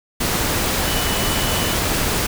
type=tone in noise; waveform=sine; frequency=2972 Hz; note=F#7; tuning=7 cents sharp; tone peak=-28 dBFS; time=0.86-1.74 s; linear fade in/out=10 ms; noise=pink; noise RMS=-20 dBFS; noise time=0.2-2.27 s; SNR=-11 dB; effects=none